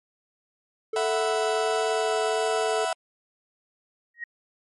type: tone with vibrato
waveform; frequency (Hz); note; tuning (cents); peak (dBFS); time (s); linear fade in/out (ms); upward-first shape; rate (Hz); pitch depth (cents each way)
triangle; 438.9; A4; -4; -24; 0.93-2.85; 5; sine; 1.4; 9
type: chord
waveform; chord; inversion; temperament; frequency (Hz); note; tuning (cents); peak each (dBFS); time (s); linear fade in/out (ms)
35% pulse; E suspended second; none; just; 659.3 / 741.7 / 988.9; E5 / F#5 / B5; 0 / +4 / +2; -26 / -27 / -31; 0.96-2.93; 2
type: tone with exponential growth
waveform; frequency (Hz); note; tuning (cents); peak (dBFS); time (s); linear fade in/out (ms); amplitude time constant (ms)
sine; 1883; A#6; +17; -27; 4.14-4.24; 5; 20
effects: MP3 48 kbps